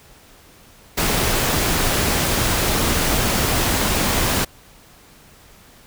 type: noise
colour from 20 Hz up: pink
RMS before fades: -19 dBFS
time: 0.97-4.45 s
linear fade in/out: 10 ms
effects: pink hiss -48 dBFS RMS until 5.86 s